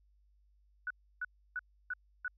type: tone bursts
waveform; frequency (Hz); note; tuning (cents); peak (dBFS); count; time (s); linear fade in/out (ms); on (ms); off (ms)
sine; 1480; F#6; 0; -34; 5; 0.87-2.28; 2; 34; 310
effects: added 50 Hz sine -65 dBFS peak until 2.37 s